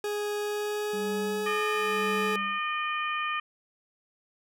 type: tone with pitch glide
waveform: 40% pulse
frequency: 415.3 to 428.5 Hz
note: G#4 to A4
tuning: 0 to -46 cents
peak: -28 dBFS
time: 0.04-2.36 s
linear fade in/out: 2 ms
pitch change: +54 cents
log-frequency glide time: 0.37-2.07 s
type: tone with tremolo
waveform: triangle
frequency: 197.6 Hz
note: G3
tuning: 14 cents sharp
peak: -30 dBFS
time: 0.93-2.59 s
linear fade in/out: 5 ms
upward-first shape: sine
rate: 1 Hz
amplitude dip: 100%
type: harmonic tone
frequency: 609 Hz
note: D#5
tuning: 37 cents flat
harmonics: 2 / 3 / 4 / 5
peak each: -30 / -35 / -34 / -39 dBFS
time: 1.46-3.4 s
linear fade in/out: 5 ms
effects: none

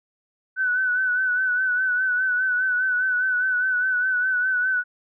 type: tone with vibrato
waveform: sine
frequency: 1501 Hz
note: F#6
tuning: 24 cents sharp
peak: -19 dBFS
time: 0.56-4.84 s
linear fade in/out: 50 ms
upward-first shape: sine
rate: 4.9 Hz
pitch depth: 43 cents each way
effects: none

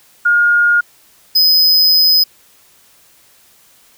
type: tone pair in turn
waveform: sine / square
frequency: 1425 / 5034 Hz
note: F6 / D#8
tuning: +34 / +19 cents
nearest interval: octave + minor seventh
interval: 2185 cents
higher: second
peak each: -8 dBFS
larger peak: neither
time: 0.25-0.81 / 1.35-2.24 s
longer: second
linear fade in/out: 10 ms
effects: white hiss -49 dBFS RMS until 3.97 s

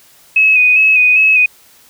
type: tone with vibrato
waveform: sine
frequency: 2533 Hz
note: D#7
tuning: 30 cents sharp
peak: -6 dBFS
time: 0.36-1.46 s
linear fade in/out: 5 ms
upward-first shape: square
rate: 2.5 Hz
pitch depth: 29 cents each way
effects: white hiss -46 dBFS RMS until 1.89 s

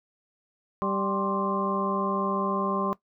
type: harmonic tone with a mistuned harmonic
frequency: 196 Hz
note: G3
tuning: in tune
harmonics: 1 / 2 / 3 / 4 / 5 / 6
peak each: -30 / -32 / -33 / -38 / -29 / -36 dBFS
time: 0.82-2.93 s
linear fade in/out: 0 ms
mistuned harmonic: 5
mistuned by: +120 cents
effects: noise-tail reverb RT60 0.1 s tail -17 dB re dry

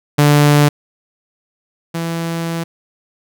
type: tone pair in turn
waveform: sawtooth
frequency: 146.6 / 166.5 Hz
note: D3 / E3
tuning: -3 / +18 cents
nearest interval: major second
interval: 221 cents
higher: second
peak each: -4 / -15 dBFS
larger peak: first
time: 0.18-0.69 / 1.94-2.64 s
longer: second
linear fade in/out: 10 ms
effects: none

